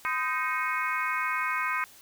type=harmonic tone with a mistuned harmonic; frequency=312.4 Hz; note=D#4; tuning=7 cents sharp; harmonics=3 / 4 / 5 / 6 / 7 / 8; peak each=-33 / -32 / -33 / -37 / -32 / -38 dBFS; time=0.05-1.84 s; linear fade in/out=0 ms; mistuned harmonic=3; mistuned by=+150 cents; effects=white hiss -53 dBFS RMS until 2.01 s